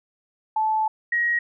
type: tone pair in turn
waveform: sine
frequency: 871 / 1893.1 Hz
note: A5 / A#6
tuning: -18 / +26 cents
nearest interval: octave + minor second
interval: 1344 cents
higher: second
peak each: -19 dBFS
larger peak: neither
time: 0.56-0.88 / 1.12-1.39 s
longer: first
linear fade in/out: 5 ms
effects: none